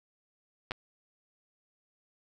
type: clicks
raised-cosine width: 0.3 ms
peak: -18 dBFS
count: 2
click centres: 0.71 / 0.718 s
effects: none